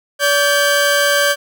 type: tone pair together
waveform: sawtooth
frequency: 573.6 / 1569 Hz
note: D5 / G6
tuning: -41 / +1 cents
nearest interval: octave + perfect fourth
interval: 1742 cents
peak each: -11 dBFS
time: 0.19-1.36 s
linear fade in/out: 50 ms
effects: none